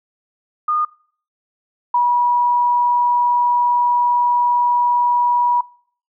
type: tone pair in turn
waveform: sine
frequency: 1223 / 968.8 Hz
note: D#6 / B5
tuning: -30 / -34 cents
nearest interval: major third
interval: 404 cents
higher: first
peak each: -15 / -12 dBFS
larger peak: second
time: 0.68-0.85 / 1.94-5.61 s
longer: second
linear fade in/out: 5 ms
effects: noise-tail reverb RT60 0.5 s tail -22 dB re dry